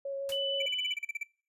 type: tone with vibrato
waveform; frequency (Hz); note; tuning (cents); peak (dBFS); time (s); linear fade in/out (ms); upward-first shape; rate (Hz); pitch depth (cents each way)
sine; 551; C#5; -11; -33; 0.05-0.66; 5; square; 6.5; 8
type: noise with exponential decay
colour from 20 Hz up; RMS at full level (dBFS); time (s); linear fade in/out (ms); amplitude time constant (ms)
white; -38; 0.29-0.42; 2; 28
type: tone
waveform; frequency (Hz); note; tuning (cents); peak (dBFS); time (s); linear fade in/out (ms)
sine; 2992; F#7; +19; -31; 0.32-0.94; 2
type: tone bursts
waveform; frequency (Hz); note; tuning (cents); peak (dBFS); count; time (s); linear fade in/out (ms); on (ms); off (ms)
triangle; 2328; D7; -16; -30; 11; 0.6-1.233; 5; 23; 38
effects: noise-tail reverb RT60 0.4 s tail -23 dB re dry + resampled to 32000 Hz